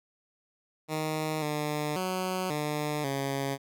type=tone with pitch steps; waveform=10% pulse; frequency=155.8 / 149.9 / 185.4 / 149.7 / 137.8 Hz; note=D#3 / D3 / F#3 / D3 / C#3; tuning=+3 / +36 / +4 / +33 / -10 cents; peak=-21 dBFS; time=0.88-3.58 s; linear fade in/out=50 ms; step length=540 ms; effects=none